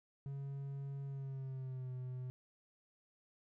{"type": "tone with pitch glide", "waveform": "triangle", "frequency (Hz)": [138.59, 127.09], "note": ["C#3", "C3"], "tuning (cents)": [0, -50], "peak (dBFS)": -39, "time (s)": [0.26, 2.3], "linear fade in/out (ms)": 0, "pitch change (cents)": -150, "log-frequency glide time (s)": [1.05, 1.93], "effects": []}